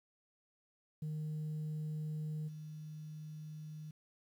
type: tone with level steps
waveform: sine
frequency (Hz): 153.9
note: D#3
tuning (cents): -19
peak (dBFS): -35 / -44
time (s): 1.02-3.91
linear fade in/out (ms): 5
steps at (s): 2.47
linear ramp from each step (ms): 20
effects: tanh soft clip ceiling -36 dBFS + 11-bit